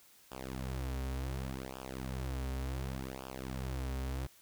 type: tone with flanger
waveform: sawtooth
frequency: 65.41 Hz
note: C2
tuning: in tune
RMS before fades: -39 dBFS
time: 0.31-4.27 s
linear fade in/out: 10 ms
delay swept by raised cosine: 0.48 to 5.98 ms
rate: 0.68 Hz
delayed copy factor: -0.95
effects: white hiss -62 dBFS RMS until 4.41 s